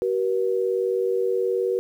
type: tone pair together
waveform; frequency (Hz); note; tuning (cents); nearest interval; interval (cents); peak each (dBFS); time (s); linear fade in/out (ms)
sine; 380.2 / 479; F#4 / A#4; +47 / +47; major third; 400; -23; 0.02-1.79; 0
effects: 9-bit